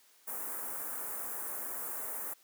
white band-stop noise, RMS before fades -39 dBFS, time 0.27-2.34 s, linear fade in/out 10 ms, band 1600 to 9100 Hz, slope 24 dB/octave, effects white hiss -64 dBFS RMS until 2.43 s + high-pass 300 Hz 12 dB/octave

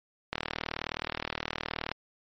click train, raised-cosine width 0.3 ms, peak -14 dBFS, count 63, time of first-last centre 0.33-1.916 s, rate 39.1 Hz, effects MP3 32 kbps

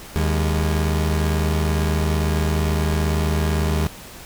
30% pulse tone pair together, 77.78 / 204.4 Hz, D#2 / G#3, 0 / -27 cents, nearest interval octave + perfect fourth, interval 1673 cents, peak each -16 / -23 dBFS, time 0.16-3.87 s, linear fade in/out 0 ms, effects pink hiss -39 dBFS RMS until 4.25 s

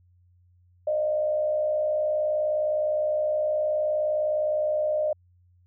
sine tone with frequency modulation, 611 Hz, D#5, 32 cents flat, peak -22 dBFS, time 0.87-5.13 s, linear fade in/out 5 ms, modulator 59.4 Hz, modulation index 0.47, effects added 89 Hz sine -57 dBFS peak until 5.66 s

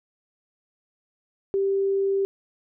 sine tone, 392 Hz, G4, in tune, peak -20 dBFS, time 1.54-2.25 s, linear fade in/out 0 ms, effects none

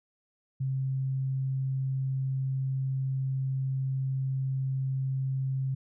sine tone, 133.2 Hz, C3, 31 cents sharp, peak -27 dBFS, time 0.6-5.75 s, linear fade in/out 10 ms, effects none

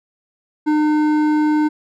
sine tone with hard clipping, 303.5 Hz, D#4, 43 cents flat, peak -15 dBFS, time 0.66-1.69 s, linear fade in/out 20 ms, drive 10 dB, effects none

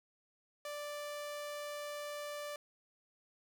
sawtooth tone, 587.3 Hz, D5, in tune, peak -37 dBFS, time 0.65-2.56 s, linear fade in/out 2 ms, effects none

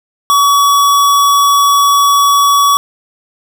square tone, 1133 Hz, C#6, 37 cents sharp, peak -7 dBFS, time 0.3-2.77 s, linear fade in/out 0 ms, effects none

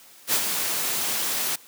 white noise with ADSR envelope, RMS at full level -20 dBFS, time 0.27-1.56 s, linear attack 65 ms, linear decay 68 ms, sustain -6 dB, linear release 9 ms, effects white hiss -50 dBFS RMS until 1.67 s + high-pass 150 Hz 12 dB/octave

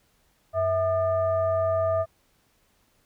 sine tone with frequency modulation, 652 Hz, E5, 19 cents flat, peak -21 dBFS, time 0.53-2.06 s, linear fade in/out 50 ms, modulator 558 Hz, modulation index 0.61, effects pink hiss -66 dBFS RMS until 3.05 s

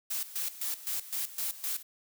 blue noise with tremolo, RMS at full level -33 dBFS, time 0.1-1.83 s, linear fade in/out 10 ms, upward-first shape square, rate 3.9 Hz, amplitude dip 80%, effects none

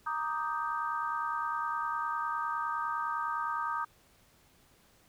sine chord, Eb major seventh, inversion second, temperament equal, 932.3 / 1174.7 / 1244.5 / 1568 Hz, Bb5 / D6 / Eb6 / G6, 0 / 0 / 0 / 0 cents, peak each -36 / -39 / -34 / -39 dBFS, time 0.06-3.85 s, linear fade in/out 10 ms, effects pink hiss -64 dBFS RMS until 5.08 s

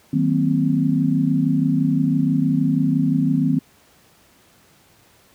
sine chord, C half-diminished seventh, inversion first, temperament just, 156.98 / 188.37 / 235.5 / 261.6 Hz, Eb3 / Gb3 / Bb3 / C4, +16 / +31 / +18 / 0 cents, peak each -20 / -24 / -23 / -19 dBFS, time 0.13-3.59 s, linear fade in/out 5 ms, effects pink hiss -54 dBFS RMS until 5.34 s + high-pass 80 Hz 12 dB/octave

